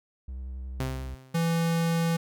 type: tone with vibrato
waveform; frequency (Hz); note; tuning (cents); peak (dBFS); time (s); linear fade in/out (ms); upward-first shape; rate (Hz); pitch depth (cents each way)
triangle; 64.3; C2; -30; -32; 0.28-1.15; 5; square; 11; 24
type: tone with exponential decay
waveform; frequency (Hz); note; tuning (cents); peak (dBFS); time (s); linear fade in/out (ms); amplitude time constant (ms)
sawtooth; 130.7; C3; -1; -23; 0.8-1.59; 0; 170
type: tone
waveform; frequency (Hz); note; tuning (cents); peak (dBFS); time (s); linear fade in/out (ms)
square; 166.5; E3; +18; -24; 1.34-2.17; 10
effects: none